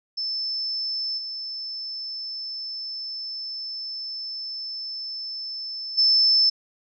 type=tone with level steps; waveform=sine; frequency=5274 Hz; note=E8; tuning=in tune; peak=-25 / -30 / -15 dBFS; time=0.17-6.5 s; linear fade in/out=10 ms; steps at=1.17 / 5.97 s; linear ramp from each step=20 ms; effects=none